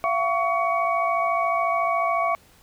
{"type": "tone cluster", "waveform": "sine", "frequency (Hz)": [679, 733, 1126, 2245], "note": ["F5", "F#5", "C#6", "C#7"], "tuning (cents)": [-49, -16, 27, 21], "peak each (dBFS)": [-24, -30, -23, -30], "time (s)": [0.04, 2.35], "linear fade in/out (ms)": 0, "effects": ["pink hiss -55 dBFS RMS until 2.62 s"]}